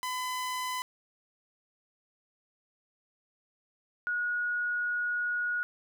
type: tone pair in turn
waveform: sawtooth / sine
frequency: 1009 / 1450.8 Hz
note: B5 / F#6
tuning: +37 / -34 cents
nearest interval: tritone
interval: 629 cents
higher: second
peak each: -28 / -28 dBFS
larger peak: neither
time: 0.03-0.82 / 4.07-5.63 s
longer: second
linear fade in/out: 0 ms
effects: none